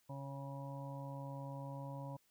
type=harmonic tone; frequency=138.4 Hz; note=C#3; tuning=2 cents flat; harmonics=1 / 2 / 4 / 5 / 6 / 7; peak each=-45 / -52 / -51 / -60 / -58 / -52 dBFS; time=0.09-2.17 s; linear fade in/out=10 ms; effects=white hiss -75 dBFS RMS until 2.3 s